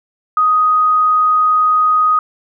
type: tone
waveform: sine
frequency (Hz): 1249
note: D#6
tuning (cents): +6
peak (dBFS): -9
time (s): 0.37-2.19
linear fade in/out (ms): 2
effects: none